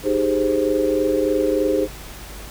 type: chord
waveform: sine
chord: Ab major seventh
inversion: second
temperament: equal with one note detuned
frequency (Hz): 308.8 / 392 / 415.3 / 523.3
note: Eb4 / G4 / Ab4 / C5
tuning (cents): -13 / 0 / 0 / 0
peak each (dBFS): -22 / -23 / -22 / -21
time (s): 0.03-1.88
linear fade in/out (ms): 50
effects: added 50 Hz sine -38 dBFS peak until 2.5 s + pink hiss -38 dBFS RMS until 2.5 s